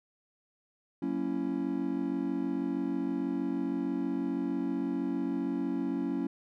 triangle chord, F# dominant seventh, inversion none, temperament just, 185 / 231.2 / 277.5 / 333 Hz, F#3 / A#3 / C#4 / E4, 0 / -14 / +2 / +18 cents, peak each -36 / -35 / -30 / -34 dBFS, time 1.02-6.27 s, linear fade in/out 5 ms, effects none

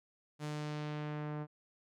sawtooth tone with low-pass filter sweep, 150 Hz, D3, 37 cents sharp, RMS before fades -40 dBFS, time 0.39-1.47 s, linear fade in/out 50 ms, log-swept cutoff 10000 to 1200 Hz, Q 0.85, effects none

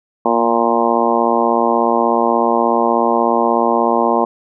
harmonic tone with a mistuned harmonic, 116.54 Hz, A#2, in tune, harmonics 2 / 3 / 4 / 5 / 6 / 7 / 8 / 9, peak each -20 / -20 / -20 / -20 / -20 / -20 / -20 / -20 dBFS, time 0.25-4.25 s, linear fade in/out 5 ms, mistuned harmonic 2, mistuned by +22 cents, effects none

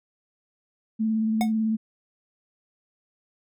sine tone with vibrato, 220 Hz, A3, in tune, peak -21 dBFS, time 0.99-1.77 s, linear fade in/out 20 ms, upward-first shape sine, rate 18 Hz, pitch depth 23 cents each way
square tone with exponential decay, 730 Hz, F#5, 24 cents flat, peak -21 dBFS, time 1.41-1.52 s, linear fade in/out 0 ms, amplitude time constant 22 ms
effects none

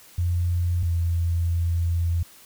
sine tone pair in turn, 87.31 / 84.92 Hz, F2 / F2, 0 / -48 cents, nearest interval unison, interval 48 cents, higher first, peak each -20 dBFS, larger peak neither, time 0.18-0.83 / 0.83-2.23 s, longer second, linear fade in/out 5 ms, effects white hiss -50 dBFS RMS until 2.45 s

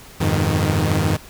sawtooth chord, F half-diminished seventh, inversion none, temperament equal with one note detuned, 87.31 / 101.28 / 123.47 / 155.56 Hz, F2 / Ab2 / Cb3 / Eb3, 0 / -43 / 0 / 0 cents, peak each -18 / -17 / -23 / -17 dBFS, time 0.2-1.17 s, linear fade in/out 10 ms, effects pink hiss -42 dBFS RMS until 1.29 s

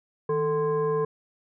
sine tone with frequency modulation, 442.3 Hz, A4, 9 cents sharp, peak -22 dBFS, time 0.29-1.05 s, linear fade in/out 5 ms, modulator 600 Hz, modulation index 0.74, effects none

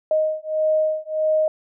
sine beating tone pair, 622.3 / 623.9 Hz, D#5 / D#5, 0 / +5 cents, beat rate 1.6 Hz, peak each -21 dBFS, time 0.11-1.48 s, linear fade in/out 2 ms, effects none

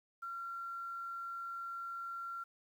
sine tone with quantisation, 1371 Hz, F6, 32 cents flat, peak -40 dBFS, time 0.22-2.44 s, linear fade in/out 10 ms, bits 11, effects none

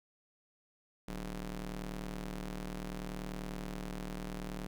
sawtooth ring-modulated tone, 110.1 Hz, A2, 2 cents sharp, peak -32 dBFS, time 1.08-4.67 s, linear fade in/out 5 ms, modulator 75.4 Hz, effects 12-bit

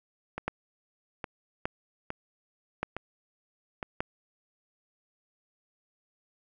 two click trains, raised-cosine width 0.5 ms, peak -19 / -14 dBFS, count 5 / 4, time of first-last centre 0.38-3.828 / 0.48-4.005 s, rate 1.16 / 0.851 Hz, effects none

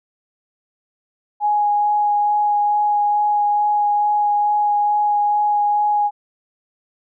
sine tone with vibrato, 830.6 Hz, G#5, in tune, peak -14 dBFS, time 1.4-6.11 s, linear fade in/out 50 ms, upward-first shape sine, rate 2.3 Hz, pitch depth 9 cents each way, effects none

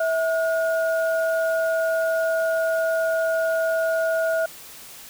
sine tone pair together, 652 / 1439.4 Hz, E5 / F#6, -19 / -48 cents, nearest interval octave + major second, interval 1371 cents, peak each -20 / -27 dBFS, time 0-4.46 s, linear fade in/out 5 ms, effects white hiss -42 dBFS RMS until 5.09 s

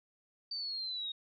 sine linear sweep, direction down, 4622 to 3724 Hz, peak -36 dBFS, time 0.51-1.12 s, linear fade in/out 5 ms, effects none

